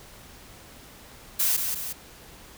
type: noise with echo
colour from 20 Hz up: blue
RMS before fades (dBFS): -23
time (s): 1.39-1.57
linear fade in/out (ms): 10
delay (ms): 180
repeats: 2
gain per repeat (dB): -5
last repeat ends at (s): 1.93
effects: pink hiss -48 dBFS RMS until 2.57 s